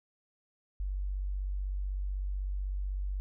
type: tone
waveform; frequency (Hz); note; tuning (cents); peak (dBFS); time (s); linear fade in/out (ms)
sine; 48; G1; -36; -31; 0.8-3.2; 0
effects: none